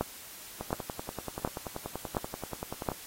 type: two click trains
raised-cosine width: 1 ms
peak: -14 / -22 dBFS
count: 5 / 25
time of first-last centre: 0.01-2.888 / 0.61-2.918 s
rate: 1.39 / 10.4 Hz
effects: white hiss -47 dBFS RMS until 3.06 s + AAC 48 kbps